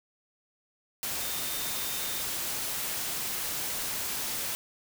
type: tone in noise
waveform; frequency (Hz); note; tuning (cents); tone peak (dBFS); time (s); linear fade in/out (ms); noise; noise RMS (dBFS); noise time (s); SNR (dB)
sine; 3640; A#7; -42; -42; 1.21-2.22; 0; white; -33; 1.03-4.55; -12
effects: none